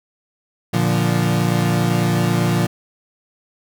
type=chord; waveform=35% pulse; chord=Bb major; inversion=none; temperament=equal; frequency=116.54 / 146.83 / 174.61 Hz; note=Bb2 / D3 / F3; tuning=0 / 0 / 0 cents; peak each=-18 / -20 / -17 dBFS; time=0.73-2.67 s; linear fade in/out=10 ms; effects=none